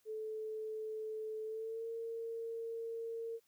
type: tone with pitch glide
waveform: sine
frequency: 435.4 to 457.3 Hz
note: A4 to A#4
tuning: -18 to -33 cents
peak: -39 dBFS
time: 0.05-3.4 s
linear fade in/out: 50 ms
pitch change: +85 cents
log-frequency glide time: 1.44-1.87 s
effects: white hiss -75 dBFS RMS until 3.47 s